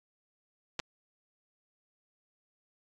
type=clicks; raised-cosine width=0.2 ms; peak=-16 dBFS; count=2; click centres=0.793 / 0.799 s; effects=AAC 32 kbps